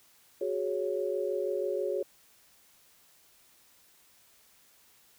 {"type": "chord", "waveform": "sine", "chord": "F# suspended second", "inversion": "none", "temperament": "just", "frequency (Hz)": [370, 416.2, 555], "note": ["F#4", "G#4", "C#5"], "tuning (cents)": [0, 4, 2], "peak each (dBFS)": -33, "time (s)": [0.41, 2.03], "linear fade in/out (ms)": 5, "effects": ["white hiss -62 dBFS RMS until 5.18 s"]}